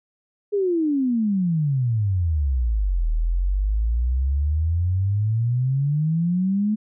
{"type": "exponential two-way sweep", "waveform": "sine", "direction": "down then up", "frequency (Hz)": [419.4, 38.89, 217.1], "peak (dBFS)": -18, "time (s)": [0.52, 6.76], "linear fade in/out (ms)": 20, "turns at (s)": 3.1, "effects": []}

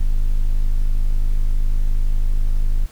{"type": "tone", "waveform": "triangle", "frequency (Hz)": 26, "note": "G#0", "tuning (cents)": 3, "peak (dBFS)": -11, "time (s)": [0, 2.86], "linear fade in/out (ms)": 10, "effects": ["pink hiss -48 dBFS RMS until 2.91 s"]}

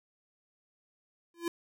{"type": "tone with exponential growth", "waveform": "square", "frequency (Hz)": 340.1, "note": "F4", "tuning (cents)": -46, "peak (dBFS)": -28, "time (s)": [1.34, 1.48], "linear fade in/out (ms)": 2, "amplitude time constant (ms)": 30, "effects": []}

